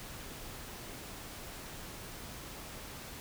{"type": "silence", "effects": ["pink hiss -46 dBFS RMS until 3.2 s"]}